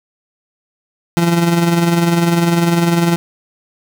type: tone with tremolo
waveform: 30% pulse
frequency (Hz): 170.2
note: F3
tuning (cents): -44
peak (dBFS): -6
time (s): 1.17-3.16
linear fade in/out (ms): 0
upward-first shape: triangle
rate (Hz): 20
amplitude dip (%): 55
effects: none